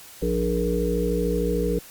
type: harmonic tone with a mistuned harmonic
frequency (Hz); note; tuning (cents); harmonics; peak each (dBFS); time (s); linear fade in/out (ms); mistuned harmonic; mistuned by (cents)
59.1; A#1; +24; 1 / 3 / 5 / 7 / 8; -27 / -27 / -30 / -27 / -26; 0.22-1.79; 5; 7; +24
effects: white hiss -45 dBFS RMS until 1.9 s + Opus 48 kbps